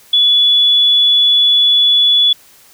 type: tone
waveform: sine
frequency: 3420 Hz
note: A7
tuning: 50 cents flat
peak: -7 dBFS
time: 0.13-2.33 s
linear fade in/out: 5 ms
effects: white hiss -45 dBFS RMS until 2.73 s